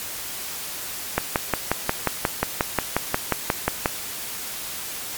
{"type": "click train", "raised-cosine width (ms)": 0.5, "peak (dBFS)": -3, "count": 16, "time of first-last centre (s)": [1.18, 3.859], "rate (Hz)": 5.6, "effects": ["white hiss -32 dBFS RMS until 5.17 s", "MP3 96 kbps"]}